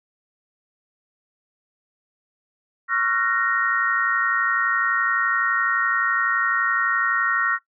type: chord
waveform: sine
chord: Gb major seventh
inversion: second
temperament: equal with one note detuned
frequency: 1108.7 / 1368.2 / 1480 / 1864.7 Hz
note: Db6 / F6 / Gb6 / Bb6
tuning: 0 / -36 / 0 / 0 cents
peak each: -27 / -22 / -27 / -23 dBFS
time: 2.88-7.59 s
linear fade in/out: 50 ms
effects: noise-tail reverb RT60 0.1 s tail -18 dB re dry